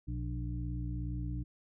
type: harmonic tone with a mistuned harmonic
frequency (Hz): 59.5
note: A#1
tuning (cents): +36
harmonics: 1 / 2 / 3 / 5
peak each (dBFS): -37 / -38 / -45 / -44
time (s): 0.07-1.44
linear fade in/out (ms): 20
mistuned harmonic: 2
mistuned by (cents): +36
effects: none